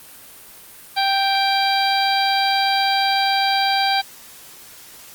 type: harmonic tone with a mistuned harmonic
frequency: 784 Hz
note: G5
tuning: in tune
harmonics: 1 / 2 / 3 / 4 / 5 / 6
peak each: -18 / -25 / -26 / -27 / -25 / -25 dBFS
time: 0.96-4.02 s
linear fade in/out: 20 ms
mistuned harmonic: 4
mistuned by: +38 cents
effects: white hiss -42 dBFS RMS until 5.14 s + Opus 32 kbps